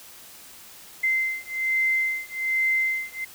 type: beating tone pair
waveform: sine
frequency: 2075 / 2076.2 Hz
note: C7 / C7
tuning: -15 / -14 cents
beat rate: 1.2 Hz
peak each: -25 dBFS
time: 1.03-3.25 s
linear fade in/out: 10 ms
effects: white hiss -46 dBFS RMS until 3.34 s